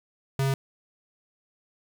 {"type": "tone", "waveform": "square", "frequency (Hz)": 135.7, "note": "C#3", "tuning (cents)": -36, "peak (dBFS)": -23, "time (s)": [0.39, 0.54], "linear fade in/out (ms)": 2, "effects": ["9-bit"]}